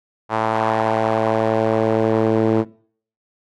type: tone with band-pass filter sweep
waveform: sawtooth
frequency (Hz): 111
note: A2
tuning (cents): +16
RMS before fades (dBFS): -18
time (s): 0.29-2.65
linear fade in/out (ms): 50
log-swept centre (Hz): 930 to 380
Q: 2
effects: noise-tail reverb RT60 0.6 s tail -26 dB re dry + AAC 32 kbps